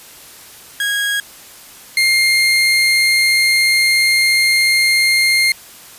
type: tone pair in turn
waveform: 30% pulse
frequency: 1644 / 2119 Hz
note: G#6 / C7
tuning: -18 / +21 cents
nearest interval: major third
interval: 439 cents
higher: second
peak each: -13 / -8 dBFS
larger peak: second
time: 0.8-1.2 / 1.97-5.52 s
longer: second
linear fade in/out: 2 ms
effects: white hiss -39 dBFS RMS until 5.98 s + resampled to 32000 Hz